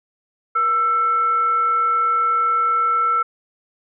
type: tone with frequency modulation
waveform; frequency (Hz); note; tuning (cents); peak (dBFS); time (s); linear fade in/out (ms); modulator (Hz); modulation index
sine; 1332; E6; +18; -15; 0.55-3.23; 10; 853; 0.22
effects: none